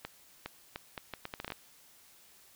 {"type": "accelerating click train", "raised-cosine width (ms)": 0.3, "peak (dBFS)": -22, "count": 12, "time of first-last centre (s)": [0.05, 1.521], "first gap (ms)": 410, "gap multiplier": 0.73, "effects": ["white hiss -60 dBFS RMS until 2.55 s"]}